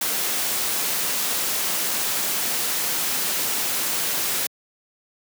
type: noise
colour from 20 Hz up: white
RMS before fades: -24 dBFS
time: 0.01-4.47 s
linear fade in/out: 5 ms
effects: high-pass 150 Hz 12 dB/octave